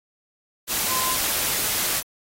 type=tone in noise; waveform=sine; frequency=1032 Hz; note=C6; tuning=24 cents flat; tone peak=-29 dBFS; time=0.87-1.17 s; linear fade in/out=50 ms; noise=white; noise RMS=-24 dBFS; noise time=0.67-2.03 s; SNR=-8 dB; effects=AAC 48 kbps